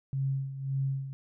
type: tone with tremolo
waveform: sine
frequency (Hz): 135.7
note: C#3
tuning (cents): -36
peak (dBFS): -26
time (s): 0.13-1.13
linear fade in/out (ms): 0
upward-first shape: sine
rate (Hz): 1.8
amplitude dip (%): 70
effects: none